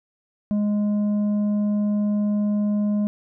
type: tone with tanh clipping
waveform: triangle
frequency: 207.5 Hz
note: G#3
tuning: 1 cent flat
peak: -20 dBFS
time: 0.51-3.07 s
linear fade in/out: 0 ms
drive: 10 dB
effects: none